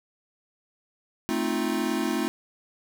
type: chord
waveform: square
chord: F dominant seventh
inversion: first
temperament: equal with one note detuned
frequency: 220 / 261.6 / 312.7 / 349.2 Hz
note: A3 / C4 / Eb4 / F4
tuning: 0 / 0 / +9 / 0 cents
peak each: -31 dBFS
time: 1.29-2.28 s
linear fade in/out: 0 ms
effects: none